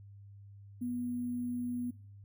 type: tone with sample-and-hold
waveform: sine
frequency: 244.2 Hz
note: B3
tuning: 19 cents flat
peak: -33 dBFS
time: 0.81-1.91 s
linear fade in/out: 10 ms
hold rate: 11025 Hz
effects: noise-tail reverb RT60 0.5 s tail -20 dB re dry + added 100 Hz sine -50 dBFS peak until 2.24 s